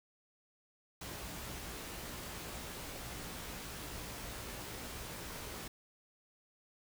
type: noise with comb filter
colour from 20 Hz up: pink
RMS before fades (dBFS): -45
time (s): 1.01-5.68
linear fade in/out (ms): 5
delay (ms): 17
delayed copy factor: +0.5
effects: none